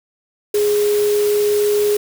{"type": "tone in noise", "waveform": "sine", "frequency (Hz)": 415.3, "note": "G#4", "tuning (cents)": 0, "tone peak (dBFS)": -13, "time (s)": [0.54, 1.97], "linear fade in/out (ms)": 5, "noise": "white", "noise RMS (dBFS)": -28, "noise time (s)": [0.54, 1.97], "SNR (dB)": 12, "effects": []}